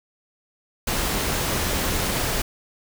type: noise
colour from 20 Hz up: pink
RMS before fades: -24 dBFS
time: 0.87-2.42 s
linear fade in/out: 5 ms
effects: none